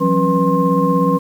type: tone cluster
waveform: sine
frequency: 170 / 186.6 / 272.7 / 489.4 / 1061 Hz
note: F3 / F#3 / C#4 / B4 / C6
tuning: -46 / +15 / -28 / -16 / +24 cents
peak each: -18 dBFS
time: 0-1.19 s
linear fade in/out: 20 ms
effects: tanh soft clip ceiling 0 dBFS + 7-bit